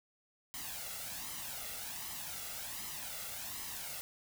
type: noise with flanger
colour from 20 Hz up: white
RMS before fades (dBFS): -43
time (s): 0.54-4.01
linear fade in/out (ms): 0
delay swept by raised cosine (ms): 0.98 to 1.49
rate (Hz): 1.3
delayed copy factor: +0.6
effects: none